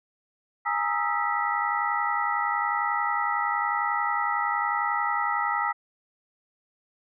sine tone cluster, 826 / 927 / 1257 / 1328 / 1955 Hz, G#5 / A#5 / D#6 / E6 / B6, -10 / -10 / +17 / +12 / -18 cents, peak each -30 dBFS, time 0.65-5.73 s, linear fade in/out 20 ms, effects none

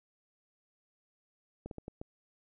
slowing click train, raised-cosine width 2 ms, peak -28 dBFS, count 5, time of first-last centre 1.66-2.015 s, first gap 52 ms, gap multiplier 1.37, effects none

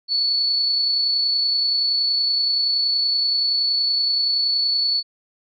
sine tone with amplitude modulation, 4435 Hz, C#8, in tune, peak -16 dBFS, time 0.08-5.03 s, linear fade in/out 50 ms, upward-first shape sine, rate 30.6 Hz, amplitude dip 25%, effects none

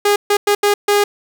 sawtooth tone bursts at uneven times, 409.8 Hz, G#4, 23 cents flat, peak -7 dBFS, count 5, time 0.05-0.16 / 0.3-0.37 / 0.47-0.55 / 0.63-0.74 / 0.88-1.04 s, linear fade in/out 5 ms, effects none

